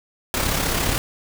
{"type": "noise with amplitude modulation", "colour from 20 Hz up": "pink", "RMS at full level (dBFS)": -20, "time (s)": [0.34, 0.98], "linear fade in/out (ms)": 0, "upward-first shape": "sine", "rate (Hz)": 34.7, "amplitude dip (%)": 45, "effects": []}